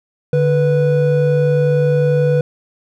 triangle tone pair together, 146.83 / 491.6 Hz, D3 / B4, 0 / -8 cents, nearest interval octave + major sixth, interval 2092 cents, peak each -12 dBFS, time 0.33-2.41 s, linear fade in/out 2 ms, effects none

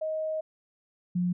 sine tone pair in turn, 628 / 178.22 Hz, D#5 / F3, +16 / +35 cents, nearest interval octave + minor seventh, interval 2181 cents, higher first, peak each -28 / -24 dBFS, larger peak second, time 0.01-0.41 / 1.15-1.33 s, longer first, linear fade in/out 10 ms, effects none

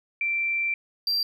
sine / triangle tone pair in turn, 2349 / 4717 Hz, D7 / D8, 0 / +7 cents, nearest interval octave, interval 1207 cents, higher second, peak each -23 / -21 dBFS, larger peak second, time 0.21-0.74 / 1.07-1.23 s, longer first, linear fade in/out 2 ms, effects none

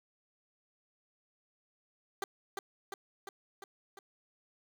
15% pulse tone with echo, 392.9 Hz, G4, 4 cents sharp, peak -27 dBFS, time 2.22-2.24 s, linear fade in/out 2 ms, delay 350 ms, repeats 5, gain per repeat -3 dB, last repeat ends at 3.99 s, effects none

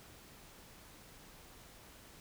silence, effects pink hiss -57 dBFS RMS until 2.2 s

